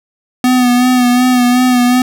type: tone with vibrato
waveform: square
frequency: 248.7 Hz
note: B3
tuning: 12 cents sharp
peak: -8 dBFS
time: 0.44-2.02 s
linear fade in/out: 2 ms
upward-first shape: sine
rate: 2.7 Hz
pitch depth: 33 cents each way
effects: none